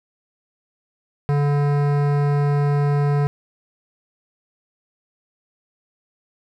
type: tone with hard clipping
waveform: sine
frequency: 144.2 Hz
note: D3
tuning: 31 cents flat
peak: -18 dBFS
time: 1.29-3.27 s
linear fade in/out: 0 ms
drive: 17 dB
effects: none